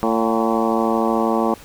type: harmonic tone with a mistuned harmonic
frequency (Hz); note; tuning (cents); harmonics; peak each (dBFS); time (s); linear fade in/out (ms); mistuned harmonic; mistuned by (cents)
112.9; A2; +45; 2 / 3 / 4 / 5 / 6 / 7 / 8 / 9 / 10; -21 / -23 / -24 / -25 / -26 / -26 / -27 / -28 / -28; 0.03-1.54; 0; 6; +69
effects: pink hiss -43 dBFS RMS until 1.64 s